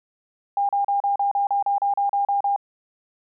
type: tone bursts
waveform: sine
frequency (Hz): 804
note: G5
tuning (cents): +44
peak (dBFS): -18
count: 13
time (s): 0.57-2.562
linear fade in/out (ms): 2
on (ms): 120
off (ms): 36
effects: none